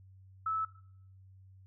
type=tone; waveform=sine; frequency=1306 Hz; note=E6; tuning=17 cents flat; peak=-30 dBFS; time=0.46-0.65 s; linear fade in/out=5 ms; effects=noise-tail reverb RT60 0.6 s tail -17 dB re dry + added 95 Hz sine -54 dBFS peak until 1.66 s